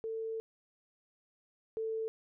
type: tone pair in turn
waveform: sine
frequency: 446.8 / 444.3 Hz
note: A4 / A4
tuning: +27 / +17 cents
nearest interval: unison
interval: 10 cents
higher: first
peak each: -35 / -33 dBFS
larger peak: second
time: 0.04-0.4 / 1.77-2.08 s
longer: first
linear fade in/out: 0 ms
effects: none